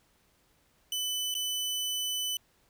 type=tone with dropouts; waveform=sawtooth; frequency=3000 Hz; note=F#7; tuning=23 cents sharp; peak=-27 dBFS; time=0.92-2.37 s; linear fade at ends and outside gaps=2 ms; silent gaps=1.342-1.35 s; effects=pink hiss -68 dBFS RMS until 2.69 s